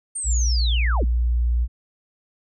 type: linear sweep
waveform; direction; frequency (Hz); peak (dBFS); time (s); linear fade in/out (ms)
sine; down; 8890 to 95.6; -25; 0.15-1.05; 10
type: tone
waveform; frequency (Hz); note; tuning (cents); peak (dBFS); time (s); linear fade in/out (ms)
sine; 59.5; A#1; +36; -17; 0.24-1.68; 50
effects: none